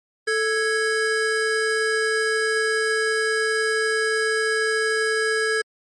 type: tone pair together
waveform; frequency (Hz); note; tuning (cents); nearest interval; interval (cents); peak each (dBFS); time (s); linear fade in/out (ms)
square; 440 / 1661.2; A4 / G#6; 0 / 0; octave + major seventh; 2300; -23; 0.27-5.62; 10
effects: MP3 48 kbps

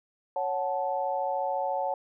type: chord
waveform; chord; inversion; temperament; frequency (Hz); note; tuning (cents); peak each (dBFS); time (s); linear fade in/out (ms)
sine; F# minor; second; equal with one note detuned; 554.4 / 740 / 873.9; C#5 / F#5 / A5; 0 / 0 / -12; -31; 0.36-1.94; 2
effects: none

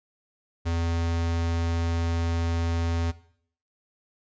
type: tone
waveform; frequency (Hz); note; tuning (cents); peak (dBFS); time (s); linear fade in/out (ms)
square; 83.9; E2; +31; -25; 0.65-3.12; 20
effects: noise-tail reverb RT60 0.6 s tail -17 dB re dry + resampled to 16000 Hz

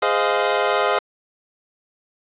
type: chord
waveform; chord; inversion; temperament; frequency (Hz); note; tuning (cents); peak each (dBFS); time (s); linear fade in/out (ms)
25% pulse; F minor seventh; first; equal with one note detuned; 415.3 / 515.2 / 622.3 / 698.5; Ab4 / C5 / Eb5 / F5; 0 / -27 / 0 / 0; -19; 0.02-0.99; 5
effects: resampled to 8000 Hz + 7-bit

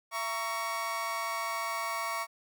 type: chord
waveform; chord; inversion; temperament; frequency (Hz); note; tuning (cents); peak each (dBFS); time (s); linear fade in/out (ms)
30% pulse; A# diminished; second; just; 671.3 / 932.3 / 1118.8; E5 / A#5 / C#6; +31 / 0 / +16; -36 / -36 / -31; 0.11-2.27; 50
effects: none

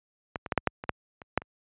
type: clicks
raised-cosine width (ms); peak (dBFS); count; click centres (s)
0.5; -15 / -20 / -11 / -6 / -7 / -21 / -10 / -28 / -7 / -27; 10; 0.358 / 0.462 / 0.522 / 0.577 / 0.673 / 0.839 / 0.893 / 1.218 / 1.376 / 1.419
effects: high-pass 60 Hz 12 dB/octave + resampled to 8000 Hz

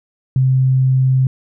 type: tone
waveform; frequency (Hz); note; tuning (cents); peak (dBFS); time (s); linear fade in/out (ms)
sine; 130.81; C3; 0; -10; 0.36-1.27; 2
effects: none

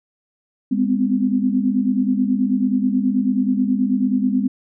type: tone cluster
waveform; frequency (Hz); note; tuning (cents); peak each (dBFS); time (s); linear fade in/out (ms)
sine; 203.9 / 250.3 / 259.6; G#3 / B3 / C4; -32 / +23 / -13; -20; 0.71-4.48; 10
effects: none

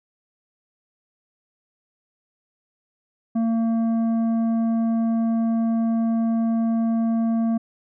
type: tone with tanh clipping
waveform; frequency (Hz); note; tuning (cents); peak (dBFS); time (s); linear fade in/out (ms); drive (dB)
triangle; 227.5; A#3; -42; -20; 3.35-7.58; 10; 12
effects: none

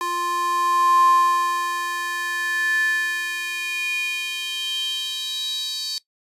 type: tone with high-pass filter sweep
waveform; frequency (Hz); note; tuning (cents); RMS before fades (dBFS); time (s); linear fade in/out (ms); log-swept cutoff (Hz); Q
square; 349.2; F4; 0; -23; 0.01-5.98; 0; 770 to 4400; 7.9
effects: noise-tail reverb RT60 0.1 s tail -18 dB re dry + resampled to 32000 Hz

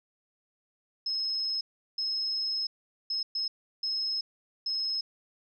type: tone bursts at uneven times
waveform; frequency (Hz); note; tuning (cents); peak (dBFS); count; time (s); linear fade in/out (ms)
sine; 5170; E8; -34; -28; 6; 1.06-1.61 / 1.98-2.67 / 3.1-3.23 / 3.35-3.48 / 3.83-4.21 / 4.66-5.01; 5
effects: none

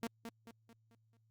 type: tone with echo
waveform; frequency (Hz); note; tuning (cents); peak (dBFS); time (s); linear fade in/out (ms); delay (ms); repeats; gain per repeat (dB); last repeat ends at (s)
sawtooth; 230; A#3; -23; -33; 0.03-0.07; 0; 220; 5; -7; 1.17
effects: added 111 Hz sine -70 dBFS peak until 1.3 s + Opus 48 kbps

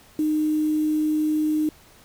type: tone with quantisation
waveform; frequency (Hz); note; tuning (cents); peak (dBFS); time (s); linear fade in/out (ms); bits
sine; 306.9; D#4; -24; -19; 0.19-1.69; 2; 7
effects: pink hiss -52 dBFS RMS until 2.04 s

